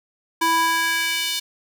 square tone with high-pass filter sweep, 329.6 Hz, E4, in tune, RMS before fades -21 dBFS, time 0.41-1.4 s, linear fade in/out 10 ms, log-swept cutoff 720 to 3600 Hz, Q 1.8, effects none

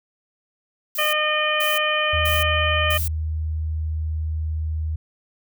violet noise bursts, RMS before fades -28 dBFS, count 4, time 0.95-3.08 s, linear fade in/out 5 ms, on 180 ms, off 470 ms
harmonic tone, 610 Hz, D#5, 34 cents flat, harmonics 1 / 2 / 3 / 4 / 5, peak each -25 / -25 / -25 / -25 / -25 dBFS, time 0.98-2.98 s, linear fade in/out 10 ms
sine tone with pitch glide, 80.5 to 78.48 Hz, E2 to D#2, -41 to +15 cents, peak -22 dBFS, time 2.13-4.96 s, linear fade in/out 5 ms, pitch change -44 cents, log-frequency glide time 2.95-3.04 s
effects none

